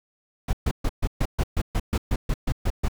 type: noise bursts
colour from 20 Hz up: brown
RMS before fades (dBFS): -22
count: 14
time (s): 0.48-2.884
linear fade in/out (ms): 5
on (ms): 51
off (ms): 130
effects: none